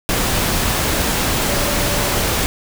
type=tone in noise; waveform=sine; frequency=578 Hz; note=D5; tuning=28 cents flat; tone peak=-27 dBFS; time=1.49-2.22 s; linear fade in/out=0 ms; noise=pink; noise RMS=-18 dBFS; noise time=0.09-2.46 s; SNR=-12 dB; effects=none